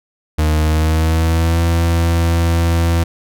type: tone with pitch glide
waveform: 40% pulse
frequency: 77.4 to 83.92 Hz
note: D#2 to E2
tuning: -9 to +31 cents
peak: -11 dBFS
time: 0.38-3.04 s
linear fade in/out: 10 ms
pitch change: +140 cents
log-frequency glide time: 0.63-1.63 s
effects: none